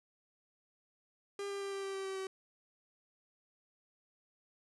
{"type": "tone with pitch steps", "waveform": "45% pulse", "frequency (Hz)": [401, 398.2, 395.5, 392.7, 390, 387.3, 384.7, 382], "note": ["G4", "G4", "G4", "G4", "G4", "G4", "G4", "G4"], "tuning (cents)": [39, 27, 15, 3, -9, -21, -33, -45], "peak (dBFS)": -38, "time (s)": [1.39, 2.27], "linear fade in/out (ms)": 2, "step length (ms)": 110, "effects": ["resampled to 24000 Hz"]}